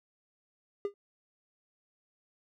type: tone with exponential decay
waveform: triangle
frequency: 404 Hz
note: G#4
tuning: 48 cents flat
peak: -24 dBFS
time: 0.85-0.94 s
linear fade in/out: 1 ms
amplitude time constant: 19 ms
effects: none